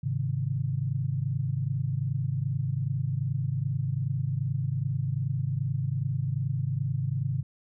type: chord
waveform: sine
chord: Ab major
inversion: none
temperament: equal with one note detuned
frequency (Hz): 103.83 / 133.02 / 155.56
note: Ab2 / C3 / Eb3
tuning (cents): 0 / +29 / 0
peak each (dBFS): -32 / -28 / -33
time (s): 0.03-7.43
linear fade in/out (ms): 10
effects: none